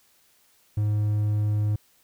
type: tone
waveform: triangle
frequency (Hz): 105.1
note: G#2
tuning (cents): +21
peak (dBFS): -19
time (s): 0.77-1.76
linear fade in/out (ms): 5
effects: white hiss -62 dBFS RMS until 2.03 s